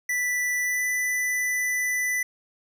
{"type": "tone with pitch glide", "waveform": "square", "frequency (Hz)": [1975.5, 1990.4], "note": ["B6", "B6"], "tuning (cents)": [0, 13], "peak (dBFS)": -24, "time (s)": [0.09, 2.23], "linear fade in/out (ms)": 5, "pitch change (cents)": 13, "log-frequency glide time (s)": [0.62, 0.83], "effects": ["11-bit"]}